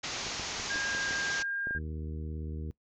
white low-pass noise, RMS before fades -37 dBFS, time 0.03-1.43 s, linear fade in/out 10 ms, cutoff 6900 Hz, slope 96 dB/octave
clicks, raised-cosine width 2 ms, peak -29 dBFS, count 8, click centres 0.267 / 0.397 / 0.598 / 0.758 / 0.949 / 1.109 / 1.671 / 1.709 s
sine tone with pitch glide, 1620 to 1607.9 Hz, G#6 to G6, -43 to +44 cents, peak -31 dBFS, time 0.69-1.79 s, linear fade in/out 20 ms, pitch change -13 cents, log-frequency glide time 0.83-1.17 s
harmonic tone, 77.78 Hz, D#2, in tune, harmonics 1 / 2 / 3 / 4 / 5 / 6, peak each -36 / -42 / -46 / -48 / -50 / -52 dBFS, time 1.75-2.71 s, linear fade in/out 0 ms
effects noise-tail reverb RT60 0.1 s tail -21 dB re dry

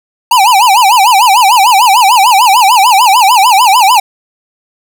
square tone with vibrato, 878 Hz, A5, 4 cents flat, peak -4 dBFS, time 0.31-4 s, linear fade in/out 5 ms, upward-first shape sine, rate 6.7 Hz, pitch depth 250 cents each way, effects none

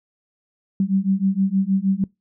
sine beating tone pair, 190 / 196.4 Hz, F#3 / G3, +46 / +4 cents, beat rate 6.4 Hz, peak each -20 / -20 dBFS, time 0.8-2.04 s, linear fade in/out 2 ms, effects noise-tail reverb RT60 0.2 s tail -24 dB re dry

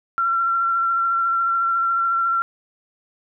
sine tone with vibrato, 1361 Hz, F6, 45 cents flat, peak -17 dBFS, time 0.18-2.42 s, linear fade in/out 0 ms, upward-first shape triangle, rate 14 Hz, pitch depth 22 cents each way, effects none

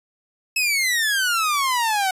sawtooth exponential sweep, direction down, 2613 to 740 Hz, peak -15 dBFS, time 0.56-2.11 s, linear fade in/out 5 ms, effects resampled to 32000 Hz

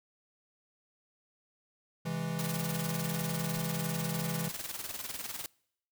square chord, C augmented, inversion none, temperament equal with one note detuned, 133.95 / 164.81 / 207.7 Hz, C3 / E3 / G#3, +41 / 0 / 0 cents, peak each -41 / -35 / -41 dBFS, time 2.05-4.49 s, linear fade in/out 10 ms
white noise with tremolo, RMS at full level -38 dBFS, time 2.39-5.46 s, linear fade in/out 0 ms, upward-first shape square, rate 20 Hz, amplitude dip 60%
brown noise with exponential decay, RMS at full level -47 dBFS, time 3.56-3.71 s, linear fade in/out 2 ms, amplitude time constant 32 ms
effects noise-tail reverb RT60 0.7 s tail -25 dB re dry

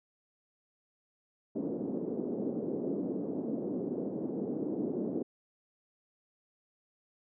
pink band-pass noise, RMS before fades -35 dBFS, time 1.55-5.23 s, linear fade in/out 10 ms, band 220 to 440 Hz, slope 24 dB/octave, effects none

